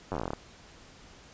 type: slowing click train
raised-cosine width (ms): 1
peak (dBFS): -18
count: 13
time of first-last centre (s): 0.12-0.334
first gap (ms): 10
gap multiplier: 1.1
effects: pink hiss -53 dBFS RMS until 1.33 s + resampled to 16000 Hz